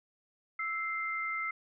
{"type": "tone pair together", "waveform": "sine", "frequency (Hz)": [1318.5, 2088], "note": ["E6", "C7"], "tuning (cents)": [0, -4], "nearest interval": "minor sixth", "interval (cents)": 796, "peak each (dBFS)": [-36, -34], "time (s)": [0.59, 1.51], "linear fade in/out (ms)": 5, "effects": []}